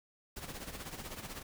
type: noise with tremolo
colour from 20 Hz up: pink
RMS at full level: -42 dBFS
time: 0.36-1.43 s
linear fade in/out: 10 ms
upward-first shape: sine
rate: 16 Hz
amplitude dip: 65%
effects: none